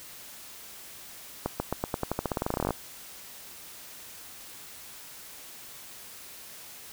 accelerating click train, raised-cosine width 1 ms, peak -13 dBFS, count 22, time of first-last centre 1.46-2.707 s, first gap 140 ms, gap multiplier 0.9, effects white hiss -46 dBFS RMS until 6.92 s

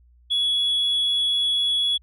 sine tone, 3374 Hz, G#7, 27 cents sharp, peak -17 dBFS, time 0.3-1.98 s, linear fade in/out 20 ms, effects tanh soft clip ceiling -17 dBFS + added 60 Hz sine -52 dBFS peak until 2.02 s

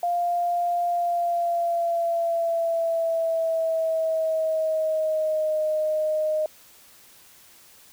sine tone with pitch glide, 698.5 to 618.7 Hz, F5 to D#5, 0 to -10 cents, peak -21 dBFS, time 0.03-6.46 s, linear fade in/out 2 ms, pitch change -210 cents, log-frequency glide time 0.87-5.59 s, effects white hiss -52 dBFS RMS until 7.92 s

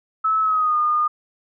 sine tone with pitch glide, 1300 to 1220 Hz, E6 to D#6, -24 to -34 cents, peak -16 dBFS, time 0.24-1.08 s, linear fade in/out 10 ms, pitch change -110 cents, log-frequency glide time 0.41-0.77 s, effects none

